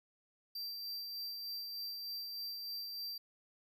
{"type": "tone with tremolo", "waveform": "square", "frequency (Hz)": 4699, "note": "D8", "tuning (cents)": 0, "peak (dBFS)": -40, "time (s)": [0.55, 3.18], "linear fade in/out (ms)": 5, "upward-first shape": "sine", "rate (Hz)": 3.3, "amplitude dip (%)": 30, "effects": []}